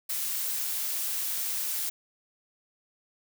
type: noise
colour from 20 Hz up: blue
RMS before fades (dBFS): -31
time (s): 0.09-1.9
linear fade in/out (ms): 10
effects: none